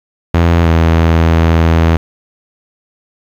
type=tone pair in turn; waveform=sawtooth; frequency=84.4 / 82.19 Hz; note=E2 / E2; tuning=+41 / -5 cents; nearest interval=unison; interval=46 cents; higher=first; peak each=-3 dBFS; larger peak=neither; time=0.34-0.66 / 0.66-1.97 s; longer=second; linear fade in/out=5 ms; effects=low-pass 3000 Hz 12 dB/octave + 7-bit